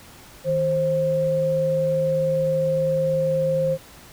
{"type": "tone pair together", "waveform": "sine", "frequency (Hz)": [157.55, 529], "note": ["D#3", "C5"], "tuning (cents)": [22, 19], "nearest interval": "octave + major sixth", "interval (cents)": 2097, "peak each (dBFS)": [-26, -19], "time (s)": [0.44, 3.78], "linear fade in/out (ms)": 50, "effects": ["pink hiss -46 dBFS RMS until 4.12 s"]}